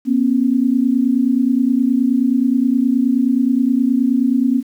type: tone pair together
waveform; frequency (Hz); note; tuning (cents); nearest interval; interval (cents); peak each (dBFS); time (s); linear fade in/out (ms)
sine; 241.1 / 270.6; B3 / C#4; -41 / -42; major second; 199; -15; 0.05-4.63; 50
effects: 8-bit